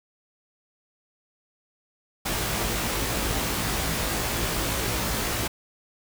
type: noise with comb filter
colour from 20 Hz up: pink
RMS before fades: -27 dBFS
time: 2.25-5.48 s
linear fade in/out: 10 ms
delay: 18 ms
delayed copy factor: +0.85
effects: none